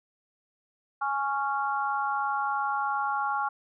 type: harmonic tone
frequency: 277.2 Hz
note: C#4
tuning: in tune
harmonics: 3 / 4 / 5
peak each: -29 / -31 / -31 dBFS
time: 1.01-3.49 s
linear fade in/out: 10 ms
effects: none